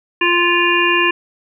harmonic tone, 348.2 Hz, F4, 5 cents flat, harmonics 1 / 3 / 5 / 7 / 8, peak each -18 / -18 / -18 / -18 / -18 dBFS, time 0.21-1.11 s, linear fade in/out 5 ms, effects none

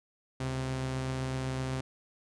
sawtooth tone pair together, 69.34 / 130.81 Hz, C#2 / C3, +1 / 0 cents, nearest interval major seventh, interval 1099 cents, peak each -38 / -28 dBFS, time 0.4-1.81 s, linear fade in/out 5 ms, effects resampled to 22050 Hz

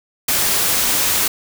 white noise, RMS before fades -17 dBFS, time 0.28-1.28 s, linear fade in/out 5 ms, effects none

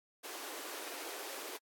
pink high-pass noise, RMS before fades -45 dBFS, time 0.23-1.58 s, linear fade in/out 20 ms, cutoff 310 Hz, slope 48 dB/octave, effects AAC 64 kbps

